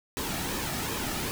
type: noise with flanger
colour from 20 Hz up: pink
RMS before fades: -32 dBFS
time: 0.17-1.31 s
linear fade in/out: 0 ms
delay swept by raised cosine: 1.4 to 2 ms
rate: 2.6 Hz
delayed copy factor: -0.5
effects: none